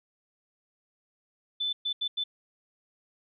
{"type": "tone bursts at uneven times", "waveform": "sine", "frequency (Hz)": 3515, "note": "A7", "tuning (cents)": -2, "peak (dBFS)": -27, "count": 4, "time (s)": [[1.6, 1.73], [1.85, 1.93], [2.01, 2.08], [2.17, 2.24]], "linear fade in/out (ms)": 10, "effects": []}